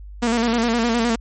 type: tone with vibrato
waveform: sawtooth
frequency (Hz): 233.1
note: A#3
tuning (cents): 0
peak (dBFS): -13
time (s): 0.22-1.16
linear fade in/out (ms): 10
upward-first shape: square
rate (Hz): 9.7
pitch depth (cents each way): 51
effects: added 50 Hz sine -34 dBFS peak until 1.2 s + MP3 32 kbps